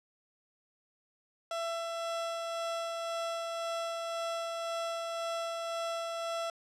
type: tone with tremolo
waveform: 30% pulse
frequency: 669 Hz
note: E5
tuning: 25 cents sharp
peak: -30 dBFS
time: 1.51-6.5 s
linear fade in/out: 2 ms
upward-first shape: sine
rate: 1.9 Hz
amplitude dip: 25%
effects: low-pass 8000 Hz 12 dB/octave